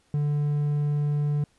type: tone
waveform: triangle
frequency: 146.83 Hz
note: D3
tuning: in tune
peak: -20 dBFS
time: 0.14-1.44 s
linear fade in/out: 2 ms
effects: pink hiss -65 dBFS RMS until 1.58 s + resampled to 24000 Hz